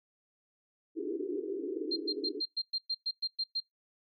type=band-pass noise; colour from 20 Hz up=white; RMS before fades=-36 dBFS; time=0.95-2.42 s; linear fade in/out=50 ms; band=290 to 430 Hz; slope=96 dB/octave
type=tone bursts; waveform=sine; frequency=4186 Hz; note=C8; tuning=in tune; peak=-29 dBFS; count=11; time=1.91-3.604 s; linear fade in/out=10 ms; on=54 ms; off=110 ms
effects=noise-tail reverb RT60 0.2 s tail -25 dB re dry + MP3 48 kbps